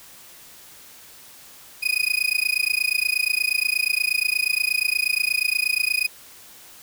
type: tone with amplitude modulation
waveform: 35% pulse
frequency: 2489 Hz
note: D#7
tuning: in tune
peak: -14 dBFS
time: 1.82-6.08 s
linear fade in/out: 20 ms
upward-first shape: sine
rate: 28.4 Hz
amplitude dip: 100%
effects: white hiss -46 dBFS RMS until 6.82 s